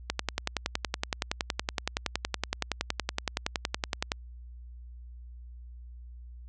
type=click train; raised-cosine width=0.2 ms; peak=-10 dBFS; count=44; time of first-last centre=0.1-4.119 s; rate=10.7 Hz; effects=added 60 Hz sine -43 dBFS peak until 6.48 s + resampled to 22050 Hz